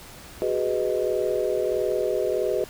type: chord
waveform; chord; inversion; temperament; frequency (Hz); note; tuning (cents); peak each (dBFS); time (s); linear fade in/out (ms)
sine; G# minor seventh; third; just; 373.8 / 415.3 / 498.4 / 623; F#4 / G#4 / B4 / D#5; +18 / 0 / +16 / +2; -27 / -27 / -27 / -28; 0.42-2.64; 0
effects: pink hiss -44 dBFS RMS until 2.69 s